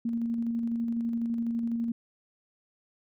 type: tone with tremolo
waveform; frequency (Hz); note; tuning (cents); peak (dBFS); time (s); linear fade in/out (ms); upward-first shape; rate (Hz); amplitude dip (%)
sine; 232.4; A#3; -5; -26; 0.05-1.92; 5; square; 12; 25
effects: none